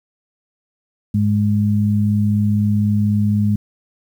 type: tone pair together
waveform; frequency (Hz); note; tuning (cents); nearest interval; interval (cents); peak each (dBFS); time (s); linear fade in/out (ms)
sine; 103.83 / 207.9; G#2 / G#3; 0 / +2; octave; 1202; -16; 1.14-3.56; 5
effects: 8-bit